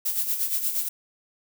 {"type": "noise with tremolo", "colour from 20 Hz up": "violet", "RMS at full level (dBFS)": -24, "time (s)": [0.05, 0.89], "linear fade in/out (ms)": 10, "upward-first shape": "sine", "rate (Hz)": 8.5, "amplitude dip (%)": 60, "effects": []}